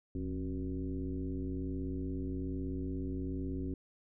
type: tone with frequency modulation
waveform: sine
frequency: 174.61 Hz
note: F3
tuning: in tune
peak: -34 dBFS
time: 0.15-3.74 s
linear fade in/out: 2 ms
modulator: 97.6 Hz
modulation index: 1.8
effects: none